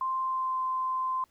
sine tone with pitch glide, 1046.5 to 1036.9 Hz, C6 to C6, 0 to -16 cents, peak -27 dBFS, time 0.01-1.24 s, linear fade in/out 2 ms, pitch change -16 cents, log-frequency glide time 0.22-0.59 s, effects pink hiss -68 dBFS RMS until 1.3 s

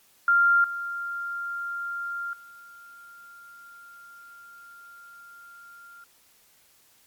sine tone with level steps, 1393 Hz, F6, 5 cents flat, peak -16 / -29 / -45 dBFS, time 0.28-6.04 s, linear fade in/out 2 ms, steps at 0.64 / 2.33 s, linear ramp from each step 2 ms, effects white hiss -60 dBFS RMS until 7.06 s + MP3 96 kbps

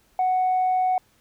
sine tone, 741 Hz, F#5, 2 cents sharp, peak -17 dBFS, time 0.19-0.98 s, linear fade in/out 2 ms, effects tanh soft clip ceiling -16 dBFS + pink hiss -62 dBFS RMS until 1.2 s

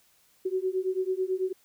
sine beating tone pair, 370 / 379.1 Hz, F#4 / F#4, 0 / +42 cents, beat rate 9.1 Hz, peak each -29 dBFS, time 0.45-1.53 s, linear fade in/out 10 ms, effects white hiss -64 dBFS RMS until 1.64 s

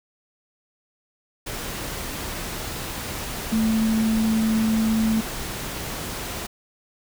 sine tone in noise, 221.3 Hz, A3, 10 cents sharp, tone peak -18 dBFS, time 3.52-5.21 s, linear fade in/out 10 ms, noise pink, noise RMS -31 dBFS, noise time 1.46-6.47 s, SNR +10 dB, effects none

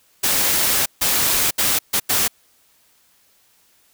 white noise bursts at uneven times, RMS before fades -18 dBFS, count 5, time 0.23-0.86 / 1.01-1.51 / 1.58-1.79 / 1.93-2 / 2.09-2.28 s, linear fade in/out 10 ms, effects white hiss -58 dBFS RMS until 3.93 s

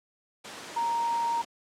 sine tone in noise, 932.3 Hz, A#5, in tune, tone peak -25 dBFS, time 0.76-1.42 s, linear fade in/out 10 ms, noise pink, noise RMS -40 dBFS, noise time 0.44-1.45 s, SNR +12 dB, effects high-pass 300 Hz 12 dB/octave + low-pass 8000 Hz 12 dB/octave

